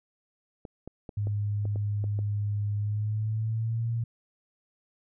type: clicks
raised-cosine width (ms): 2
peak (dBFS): -26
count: 8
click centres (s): 0.652 / 0.876 / 1.092 / 1.271 / 1.654 / 1.759 / 2.041 / 2.19
type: tone with pitch glide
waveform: sine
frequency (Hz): 103.2 to 115.84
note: G#2 to A#2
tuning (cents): -10 to -10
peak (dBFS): -26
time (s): 1.17-4.04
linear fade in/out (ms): 5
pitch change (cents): +200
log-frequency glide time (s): 2.77-3.9
effects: none